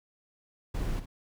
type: noise with echo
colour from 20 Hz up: brown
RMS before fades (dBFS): -31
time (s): 0.74-1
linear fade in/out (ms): 10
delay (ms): 59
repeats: 1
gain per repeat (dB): -10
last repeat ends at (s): 1.059
effects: none